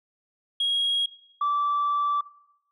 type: tone pair in turn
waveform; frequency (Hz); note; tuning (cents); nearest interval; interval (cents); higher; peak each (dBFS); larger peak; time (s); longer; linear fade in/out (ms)
sine; 3288 / 1162.5; G#7 / D6; -18 / -18; octave + tritone; 1800; first; -20; neither; 0.6-1.06 / 1.41-2.21; second; 5
effects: noise-tail reverb RT60 0.8 s tail -19 dB re dry + tanh soft clip ceiling -19 dBFS